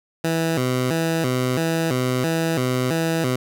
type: tone with vibrato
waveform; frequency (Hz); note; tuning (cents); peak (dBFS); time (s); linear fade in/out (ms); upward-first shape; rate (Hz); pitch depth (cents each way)
15% pulse; 144.3; D3; -30; -13; 0.24-3.36; 5; square; 1.5; 220
effects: none